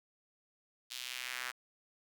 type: tone with high-pass filter sweep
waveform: sawtooth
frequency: 125.7 Hz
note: B2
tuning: 31 cents sharp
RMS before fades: -42 dBFS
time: 0.9-1.52 s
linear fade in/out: 20 ms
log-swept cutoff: 3700 to 1500 Hz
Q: 1.7
effects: 10-bit